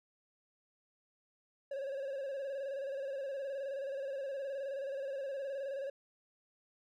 triangle tone with vibrato, 547 Hz, C#5, 23 cents flat, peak -35 dBFS, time 1.71-5.9 s, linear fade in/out 5 ms, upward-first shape square, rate 19 Hz, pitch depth 49 cents each way, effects none

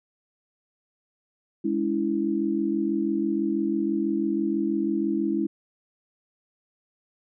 sine chord, C# minor, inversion second, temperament equal with one note detuned, 207.7 / 283.5 / 329.6 Hz, G#3 / C#4 / E4, 0 / +39 / 0 cents, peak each -28 / -28 / -25 dBFS, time 1.64-5.47 s, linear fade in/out 10 ms, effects none

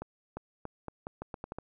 accelerating click train, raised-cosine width 1 ms, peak -24 dBFS, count 10, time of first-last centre 0.02-1.586 s, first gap 350 ms, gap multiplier 0.81, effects none

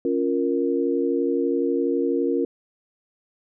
sine chord, Bb minor, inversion first, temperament equal, 277.2 / 349.2 / 466.2 Hz, Db4 / F4 / Bb4, 0 / 0 / 0 cents, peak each -24 dBFS, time 0.05-2.45 s, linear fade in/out 2 ms, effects none

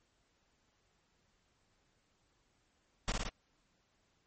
pink noise with echo, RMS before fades -33 dBFS, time 3.08-3.12 s, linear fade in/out 0 ms, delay 57 ms, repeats 3, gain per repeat -2 dB, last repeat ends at 3.291 s, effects pink hiss -75 dBFS RMS until 4.26 s + MP3 32 kbps

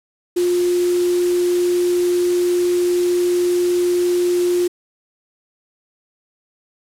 sine tone in noise, 354.3 Hz, F4, 25 cents sharp, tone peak -14 dBFS, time 0.36-4.68 s, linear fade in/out 10 ms, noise white, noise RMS -31 dBFS, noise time 0.36-4.68 s, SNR +14 dB, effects low-pass 11000 Hz 12 dB/octave

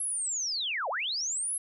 sine linear two-way sweep, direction down then up, 11175 to 494.5 to 11175 Hz, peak -29 dBFS, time 0-1.58 s, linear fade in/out 5 ms, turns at 0.89 s, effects none

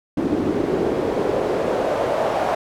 pink noise with band-pass filter sweep, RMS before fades -21 dBFS, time 0.17-2.55 s, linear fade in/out 5 ms, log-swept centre 300 to 700 Hz, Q 2.5, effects none

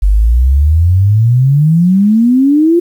sine exponential sweep, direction up, 47.12 to 352.1 Hz, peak -5 dBFS, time 0.02-2.8 s, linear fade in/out 10 ms, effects 7-bit

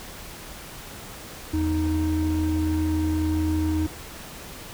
triangle tone pair together, 82.46 / 311.1 Hz, E2 / D#4, +1 / 0 cents, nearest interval octave + major seventh, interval 2299 cents, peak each -22 / -21 dBFS, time 1.53-3.87 s, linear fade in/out 10 ms, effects tanh soft clip ceiling -11 dBFS + pink hiss -40 dBFS RMS until 4.73 s

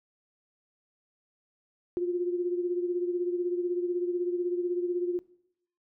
sine beating tone pair, 352.2 / 368.2 Hz, F4 / F#4, +15 / -8 cents, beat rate 16 Hz, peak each -27 / -34 dBFS, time 1.97-5.19 s, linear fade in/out 0 ms, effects noise-tail reverb RT60 0.7 s tail -19 dB re dry

